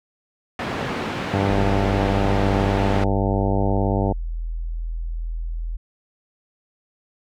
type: band-pass noise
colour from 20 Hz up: pink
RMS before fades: -27 dBFS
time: 0.59-3.04 s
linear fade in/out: 2 ms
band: 110 to 2500 Hz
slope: 12 dB/octave
type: harmonic tone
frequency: 98.5 Hz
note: G2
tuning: 9 cents sharp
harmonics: 1 / 2 / 3 / 4 / 5 / 6 / 7 / 8 / 9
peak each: -22 / -25 / -27 / -28 / -29 / -30 / -30 / -31 / -32 dBFS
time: 1.33-4.13 s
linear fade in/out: 10 ms
type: tone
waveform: sine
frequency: 41.2 Hz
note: E1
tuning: in tune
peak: -24 dBFS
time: 1.49-5.77 s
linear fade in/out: 10 ms
effects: none

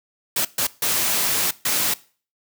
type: noise bursts at uneven times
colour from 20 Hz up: white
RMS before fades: -21 dBFS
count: 4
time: 0.36-0.45 / 0.58-0.67 / 0.82-1.51 / 1.65-1.94 s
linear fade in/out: 5 ms
effects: noise-tail reverb RT60 0.4 s tail -20 dB re dry + high-pass 100 Hz 12 dB/octave

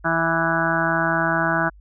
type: harmonic tone with a mistuned harmonic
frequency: 164.8 Hz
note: E3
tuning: in tune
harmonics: 1 / 2 / 4 / 5 / 6 / 7 / 8 / 9 / 10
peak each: -27 / -27 / -25 / -29 / -28 / -29 / -29 / -23 / -28 dBFS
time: 0.04-1.7 s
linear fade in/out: 20 ms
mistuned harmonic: 7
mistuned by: +22 cents
effects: added 50 Hz sine -44 dBFS peak until 1.8 s

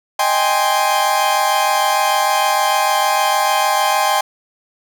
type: chord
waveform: 40% pulse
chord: Ab major seventh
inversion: second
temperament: equal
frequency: 622.3 / 784 / 830.6 / 1046.5 Hz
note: Eb5 / G5 / Ab5 / C6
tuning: 0 / 0 / 0 / 0 cents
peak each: -22 / -17 / -18 / -18 dBFS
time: 0.19-4.21 s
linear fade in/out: 5 ms
effects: none

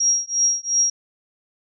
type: tone with tremolo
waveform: sine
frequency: 5640 Hz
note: F8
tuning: 16 cents sharp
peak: -13 dBFS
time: 0-0.9 s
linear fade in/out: 5 ms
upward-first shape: triangle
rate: 2.8 Hz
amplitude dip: 100%
effects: none

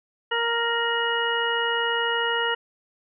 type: harmonic tone with a mistuned harmonic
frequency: 466.2 Hz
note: A#4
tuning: in tune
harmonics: 1 / 2 / 3 / 4 / 6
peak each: -28 / -28 / -28 / -28 / -28 dBFS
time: 0.31-2.55 s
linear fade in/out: 10 ms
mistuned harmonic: 6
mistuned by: +59 cents
effects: none

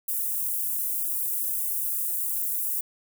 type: high-pass noise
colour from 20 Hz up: white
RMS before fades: -28 dBFS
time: 0.08-2.81 s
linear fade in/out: 5 ms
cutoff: 10000 Hz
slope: 24 dB/octave
effects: none

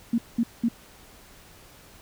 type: tone bursts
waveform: sine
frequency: 233.1 Hz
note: A#3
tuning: in tune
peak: -19 dBFS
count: 3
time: 0.13-0.686 s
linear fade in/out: 5 ms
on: 52 ms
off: 200 ms
effects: pink hiss -51 dBFS RMS until 2.01 s

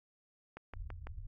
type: click train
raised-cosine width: 0.5 ms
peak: -31 dBFS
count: 4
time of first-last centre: 0.57-1.07 s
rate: 6 Hz
type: low-pass noise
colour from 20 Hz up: pink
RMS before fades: -45 dBFS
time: 0.73-1.27 s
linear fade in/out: 10 ms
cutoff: 110 Hz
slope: 48 dB/octave
effects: none

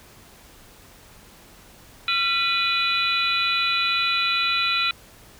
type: harmonic tone with a mistuned harmonic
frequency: 493.9 Hz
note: B4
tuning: in tune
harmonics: 3 / 4 / 5 / 6 / 7 / 8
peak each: -26 / -34 / -23 / -33 / -31 / -25 dBFS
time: 2.08-4.91 s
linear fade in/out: 2 ms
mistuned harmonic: 3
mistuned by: -140 cents
effects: pink hiss -49 dBFS RMS until 5.39 s

